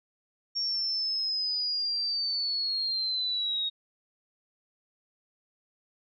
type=linear sweep; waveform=sine; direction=down; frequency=5530 to 3744 Hz; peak=-27 dBFS; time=0.55-3.7 s; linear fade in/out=20 ms; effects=none